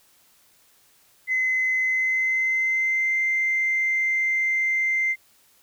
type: tone with pitch glide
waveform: sine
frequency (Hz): 2042 to 2085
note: C7 to C7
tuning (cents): -43 to -7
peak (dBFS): -19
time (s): 1.27-5.16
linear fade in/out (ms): 50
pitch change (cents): +36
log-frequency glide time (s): 1.83-3.19
effects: tanh soft clip ceiling -15 dBFS + white hiss -59 dBFS RMS until 5.62 s